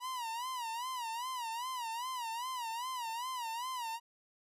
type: tone with vibrato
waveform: 45% pulse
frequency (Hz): 966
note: B5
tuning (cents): -39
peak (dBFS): -37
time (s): 0-4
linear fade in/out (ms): 50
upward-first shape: sine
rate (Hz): 2.5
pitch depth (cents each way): 130
effects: resampled to 32000 Hz